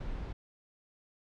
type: noise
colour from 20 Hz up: brown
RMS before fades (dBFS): -38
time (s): 0-0.33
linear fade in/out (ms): 10
effects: low-pass 4000 Hz 12 dB/octave